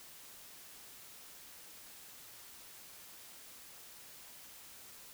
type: silence
effects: white hiss -54 dBFS RMS until 5.13 s